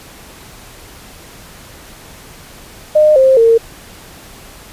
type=tone with pitch steps; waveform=sine; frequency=610 / 528 / 457 Hz; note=D#5 / C5 / A#4; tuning=-34 / +16 / -34 cents; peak=-5 dBFS; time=2.95-3.58 s; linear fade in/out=10 ms; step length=210 ms; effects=pink hiss -37 dBFS RMS until 4.72 s + resampled to 32000 Hz

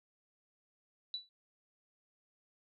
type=tone with exponential decay; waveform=sine; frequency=3951 Hz; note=B7; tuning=in tune; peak=-33 dBFS; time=1.14-1.29 s; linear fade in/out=1 ms; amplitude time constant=32 ms; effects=none

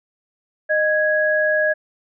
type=tone pair together; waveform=sine; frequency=616.5 / 1661.2 Hz; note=D#5 / G#6; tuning=-16 / 0 cents; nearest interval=octave + perfect fourth; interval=1716 cents; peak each=-18 dBFS; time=0.69-1.74 s; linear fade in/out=20 ms; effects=none

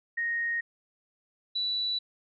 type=tone pair in turn; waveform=sine; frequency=1864.7 / 3951 Hz; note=A#6 / B7; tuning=0 / 0 cents; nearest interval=octave + minor second; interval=1300 cents; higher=second; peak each=-27 dBFS; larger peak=neither; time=0.17-0.61 / 1.55-1.99 s; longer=neither; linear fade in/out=10 ms; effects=none

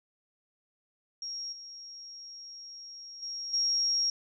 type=tone with level steps; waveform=sine; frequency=5588 Hz; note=F8; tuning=in tune; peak=-35 / -43 / -35 / -25 dBFS; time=1.22-4.1 s; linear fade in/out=2 ms; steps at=1.52 / 3.22 / 3.53 s; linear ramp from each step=10 ms; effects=none

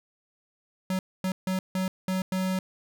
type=tone bursts at uneven times; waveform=square; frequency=187.1 Hz; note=F#3; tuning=20 cents sharp; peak=-26 dBFS; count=6; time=0.9-0.99 / 1.24-1.32 / 1.47-1.59 / 1.75-1.88 / 2.08-2.22 / 2.32-2.59 s; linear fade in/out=2 ms; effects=none

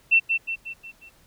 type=tone with echo; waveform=sine; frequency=2692 Hz; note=E7; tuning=36 cents sharp; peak=-13 dBFS; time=0.11-0.2 s; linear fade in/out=20 ms; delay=180 ms; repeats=5; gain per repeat=-6 dB; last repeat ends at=1.1 s; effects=pink hiss -58 dBFS RMS until 1.26 s

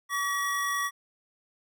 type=tone pair together; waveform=square; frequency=1138 / 1913.4 Hz; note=C#6 / A#6; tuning=+45 / +45 cents; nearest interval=major sixth; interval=900 cents; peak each=-30 / -31 dBFS; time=0.09-0.91 s; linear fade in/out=50 ms; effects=none

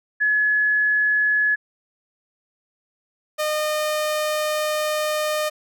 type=tone pair in turn; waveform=sine / sawtooth; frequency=1700 / 610.1 Hz; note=G#6 / D#5; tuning=+40 / -34 cents; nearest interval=octave + tritone; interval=1774 cents; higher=first; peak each=-16 / -17 dBFS; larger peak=first; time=0.2-1.56 / 3.38-5.5 s; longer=second; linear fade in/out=20 ms; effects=none

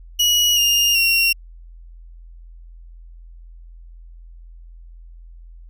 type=tone with pitch steps; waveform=30% pulse; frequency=2911 / 2826 / 2744 Hz; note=F#7 / F7 / F7; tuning=-29 / +20 / -31 cents; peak=-11 dBFS; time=0.19-1.33 s; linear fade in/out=10 ms; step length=380 ms; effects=added 42 Hz sine -38 dBFS peak until 5.69 s

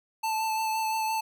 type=tone with vibrato; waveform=square; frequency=880 Hz; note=A5; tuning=in tune; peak=-27 dBFS; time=0.23-1.21 s; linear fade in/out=10 ms; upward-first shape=sine; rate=5.8 Hz; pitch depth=16 cents each way; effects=none

